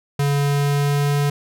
square tone with pitch glide, 142.3 to 143.87 Hz, C#3 to D3, +46 to -35 cents, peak -17 dBFS, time 0.19-1.3 s, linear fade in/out 5 ms, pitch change +19 cents, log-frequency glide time 0.33-1.16 s, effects none

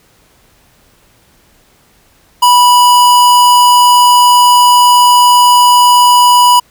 square tone, 981 Hz, B5, 12 cents flat, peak -4 dBFS, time 2.42-6.6 s, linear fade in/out 10 ms, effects pink hiss -49 dBFS RMS until 6.7 s

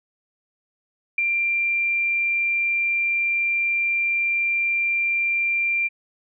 sine tone with ADSR envelope, 2373 Hz, D7, 17 cents sharp, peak -16 dBFS, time 1.18-5.89 s, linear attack 4 ms, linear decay 14 ms, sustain -3 dB, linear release 28 ms, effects none

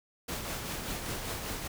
pink noise with tremolo, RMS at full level -35 dBFS, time 0.28-1.68 s, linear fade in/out 10 ms, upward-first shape triangle, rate 5.1 Hz, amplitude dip 45%, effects none

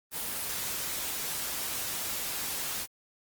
white noise, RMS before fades -34 dBFS, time 0.11-2.87 s, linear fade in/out 50 ms, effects Opus 24 kbps

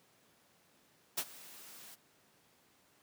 white noise with ADSR envelope, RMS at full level -33 dBFS, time 1.17-1.96 s, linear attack 12 ms, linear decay 57 ms, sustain -20 dB, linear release 23 ms, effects pink hiss -68 dBFS RMS until 3.02 s + high-pass 150 Hz 12 dB/octave

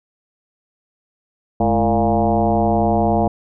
sine tone with frequency modulation, 455.5 Hz, A#4, 40 cents flat, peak -13 dBFS, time 1.6-3.28 s, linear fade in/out 5 ms, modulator 121 Hz, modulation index 3.1, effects none

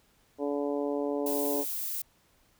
harmonic tone, 143.5 Hz, D3, 40 cents flat, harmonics 2 / 3 / 4 / 5 / 6 / 7, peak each -32 / -32 / -34 / -42 / -43 / -46 dBFS, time 0.38-1.65 s, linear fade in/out 50 ms
violet noise, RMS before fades -34 dBFS, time 1.26-2.02 s, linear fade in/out 5 ms
effects pink hiss -66 dBFS RMS until 2.59 s

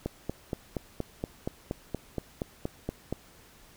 click train, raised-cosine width 2 ms, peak -17 dBFS, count 14, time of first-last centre 0.06-3.126 s, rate 4.24 Hz, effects pink hiss -56 dBFS RMS until 3.76 s

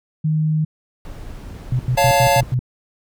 sine tone, 155.5 Hz, D#3, 1 cent flat, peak -15 dBFS, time 0.24-0.65 s, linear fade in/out 10 ms
brown noise, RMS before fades -33 dBFS, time 1.05-2.54 s, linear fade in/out 0 ms
sine tone bursts, 125.6 Hz, B2, 30 cents sharp, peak -15 dBFS, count 6, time 1.72-2.592 s, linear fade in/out 2 ms, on 72 ms, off 88 ms
square chord, Db augmented, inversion none, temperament equal with one note detuned, 557.9 / 698.5 / 880 Hz, Db5 / F5 / A5, +11 / 0 / 0 cents, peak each -18 dBFS, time 1.97-2.41 s, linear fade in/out 10 ms
effects none

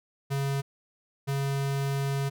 square tone pair in turn, 138.4 / 138.4 Hz, C#3 / C#3, -2 / -2 cents, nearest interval unison, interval 0 cents, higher neither, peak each -27 dBFS, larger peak neither, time 0.3-0.62 / 1.27-2.3 s, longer second, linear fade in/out 20 ms, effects none

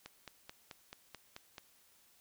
click train, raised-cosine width 0.2 ms, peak -29 dBFS, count 8, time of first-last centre 0.06-1.582 s, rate 4.6 Hz, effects white hiss -67 dBFS RMS until 2.2 s

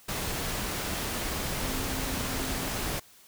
sine tone in noise, 261.6 Hz, C4, in tune, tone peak -38 dBFS, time 1.64-2.69 s, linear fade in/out 10 ms, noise pink, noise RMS -32 dBFS, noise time 0.08-3 s, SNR -9 dB, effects white hiss -56 dBFS RMS until 3.27 s

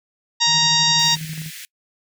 harmonic tone, 936 Hz, A#5, 7 cents sharp, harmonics 1 / 2 / 3 / 4 / 5 / 6 / 7 / 8, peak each -23 / -26 / -26 / -18 / -21 / -22 / -28 / -30 dBFS, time 0.4-1.16 s, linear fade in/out 20 ms
sine tone with tremolo, 157.9 Hz, D#3, 26 cents sharp, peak -26 dBFS, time 0.46-1.51 s, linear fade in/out 50 ms, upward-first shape square, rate 12 Hz, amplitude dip 50%
pink high-pass noise, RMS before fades -36 dBFS, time 0.99-1.65 s, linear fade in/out 0 ms, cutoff 1700 Hz, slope 48 dB/octave
effects noise-tail reverb RT60 0.1 s tail -26 dB re dry

